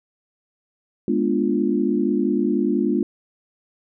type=chord; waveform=sine; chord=G# diminished seventh; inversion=none; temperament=equal with one note detuned; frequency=207.7 / 243.4 / 293.7 / 349.2 Hz; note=G#3 / B3 / D4 / F4; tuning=0 / -25 / 0 / 0 cents; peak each=-23 dBFS; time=1.08-3.03 s; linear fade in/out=2 ms; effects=none